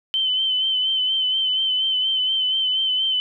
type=tone with vibrato; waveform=sine; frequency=3066 Hz; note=G7; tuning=39 cents flat; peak=-18 dBFS; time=0.14-3.2 s; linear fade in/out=0 ms; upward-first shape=sine; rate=4.2 Hz; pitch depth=37 cents each way; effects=none